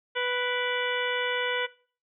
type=harmonic tone with a mistuned harmonic; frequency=493.9 Hz; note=B4; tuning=in tune; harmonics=1 / 2 / 3 / 4 / 5 / 6 / 7; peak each=-30 / -35 / -32 / -34 / -37 / -34 / -39 dBFS; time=0.15-1.67 s; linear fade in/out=20 ms; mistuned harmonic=5; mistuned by=-100 cents; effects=noise-tail reverb RT60 0.4 s tail -19 dB re dry